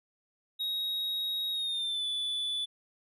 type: tone with pitch glide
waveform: triangle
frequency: 3785 to 3471 Hz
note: A#7 to A7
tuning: +26 to -24 cents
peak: -29 dBFS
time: 0.59-2.66 s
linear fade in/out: 20 ms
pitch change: -150 cents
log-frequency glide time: 1.51-2.06 s
effects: none